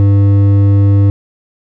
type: tone with hard clipping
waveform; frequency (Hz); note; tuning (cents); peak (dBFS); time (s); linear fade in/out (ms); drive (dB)
sine; 100; G2; +35; -7; 0-1.1; 0; 8
effects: none